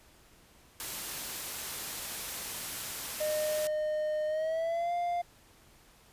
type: noise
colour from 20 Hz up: white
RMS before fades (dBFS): -38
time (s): 0.8-3.67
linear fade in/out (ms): 0
type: tone with pitch glide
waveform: triangle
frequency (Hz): 612 to 699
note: D#5 to F5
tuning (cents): -29 to +1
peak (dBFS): -27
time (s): 3.2-5.22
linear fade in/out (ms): 10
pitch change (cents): +230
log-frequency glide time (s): 4.27-4.93
effects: pink hiss -60 dBFS RMS until 6.12 s + resampled to 32000 Hz